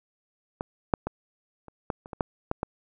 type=clicks; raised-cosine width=1 ms; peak=-16 / -6 / -15 / -30 / -13 / -28 / -22 / -10 / -12 / -13 dBFS; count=10; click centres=0.609 / 0.938 / 1.07 / 1.683 / 1.902 / 2.059 / 2.132 / 2.208 / 2.514 / 2.631 s; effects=none